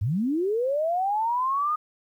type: linear sweep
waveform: sine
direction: up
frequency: 87 to 1244.5 Hz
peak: -22 dBFS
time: 0.01-1.76 s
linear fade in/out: 10 ms
effects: 10-bit